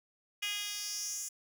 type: tone with high-pass filter sweep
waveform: 10% pulse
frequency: 411.5 Hz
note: G#4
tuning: 16 cents flat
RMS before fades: -38 dBFS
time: 0.42-1.29 s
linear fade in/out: 10 ms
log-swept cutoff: 2800 to 7500 Hz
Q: 3.1
effects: none